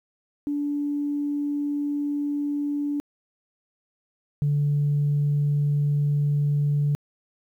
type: tone pair in turn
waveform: sine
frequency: 289.6 / 145.34 Hz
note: D4 / D3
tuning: -24 / -18 cents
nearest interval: octave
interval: 1194 cents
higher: first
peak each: -23 / -18 dBFS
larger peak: second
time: 0.47-3 / 4.42-6.95 s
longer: neither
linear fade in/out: 0 ms
effects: tanh soft clip ceiling -16 dBFS + 10-bit